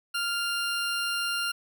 20% pulse tone, 1396.9 Hz, F6, in tune, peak -22 dBFS, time 0.14-1.52 s, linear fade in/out 10 ms, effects none

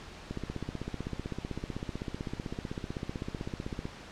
click train, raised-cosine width 3 ms, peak -22 dBFS, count 57, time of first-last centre 0.31-3.854 s, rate 15.8 Hz, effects pink hiss -47 dBFS RMS until 4.11 s + low-pass 5000 Hz 12 dB/octave

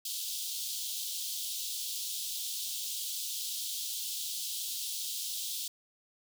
pink high-pass noise, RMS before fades -37 dBFS, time 0.05-5.68 s, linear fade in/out 5 ms, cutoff 3200 Hz, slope 48 dB/octave, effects none

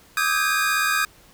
square tone cluster, 1190 / 1268 / 1564 / 1641 / 2459 Hz, D6 / D#6 / G6 / G#6 / D#7, +22 / +32 / -4 / -21 / -21 cents, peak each -30 / -26 / -26 / -25 / -28 dBFS, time 0.17-1.05 s, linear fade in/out 2 ms, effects pink hiss -52 dBFS RMS until 1.33 s

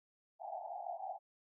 white band-pass noise, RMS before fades -44 dBFS, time 0.39-1.19 s, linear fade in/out 50 ms, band 660 to 810 Hz, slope 96 dB/octave, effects none

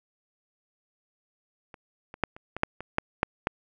clicks, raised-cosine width 0.5 ms, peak -29 / -26 / -8 / -29 / -19 / -7 / -22 / -8 / -6 / -9 dBFS, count 10, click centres 1.742 / 2.141 / 2.237 / 2.365 / 2.566 / 2.634 / 2.806 / 2.984 / 3.231 / 3.471 s, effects none

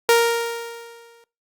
sawtooth tone with exponential decay, 466.2 Hz, A#4, in tune, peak -7 dBFS, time 0.09-1.24 s, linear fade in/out 1 ms, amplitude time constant 250 ms, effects noise-tail reverb RT60 0.3 s tail -23 dB re dry + Opus 48 kbps

